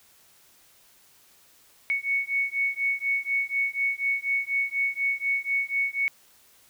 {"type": "beating tone pair", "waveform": "sine", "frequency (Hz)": [2217, 2221.1], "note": ["C#7", "C#7"], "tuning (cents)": [0, 3], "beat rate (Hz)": 4.1, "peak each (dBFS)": -27, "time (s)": [1.9, 6.08], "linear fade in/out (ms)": 0, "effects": ["white hiss -58 dBFS RMS until 6.69 s"]}